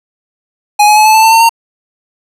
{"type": "tone with pitch steps", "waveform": "square", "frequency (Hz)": [833, 844.6, 856.4, 868.4, 880.5, 892.8, 905.3, 917.9], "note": ["G#5", "G#5", "A5", "A5", "A5", "A5", "A5", "A#5"], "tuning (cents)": [5, 29, -47, -23, 1, 25, 49, -27], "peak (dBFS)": -4, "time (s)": [0.79, 1.494], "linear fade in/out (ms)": 10, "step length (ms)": 88, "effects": ["resampled to 32000 Hz", "7-bit"]}